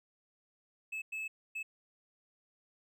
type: tone bursts at uneven times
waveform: triangle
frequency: 2600 Hz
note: E7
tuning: 24 cents flat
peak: -35 dBFS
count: 3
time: 0.92-1.02 / 1.12-1.28 / 1.55-1.63 s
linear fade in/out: 10 ms
effects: none